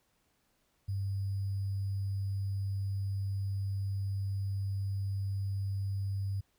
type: tone with sample-and-hold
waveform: sine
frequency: 98 Hz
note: G2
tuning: in tune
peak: -31 dBFS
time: 0.88-6.41 s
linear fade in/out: 10 ms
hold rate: 4900 Hz
effects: pink hiss -74 dBFS RMS until 6.58 s